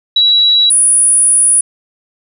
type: tone pair in turn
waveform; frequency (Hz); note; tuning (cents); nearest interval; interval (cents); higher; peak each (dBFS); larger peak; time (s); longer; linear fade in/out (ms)
sine; 3903 / 9778; B7 / D#9; -21 / -31; octave + major third; 1590; second; -6; neither; 0.16-0.7 / 0.7-1.61; second; 5
effects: none